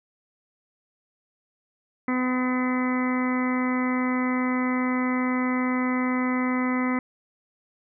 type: harmonic tone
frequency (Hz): 253.2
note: B3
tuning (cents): +43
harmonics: 1 / 2 / 3 / 4 / 5 / 6 / 7 / 8 / 9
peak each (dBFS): -23 / -34 / -38 / -33 / -34 / -43 / -41 / -32 / -43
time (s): 2.08-6.99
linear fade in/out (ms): 2
effects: none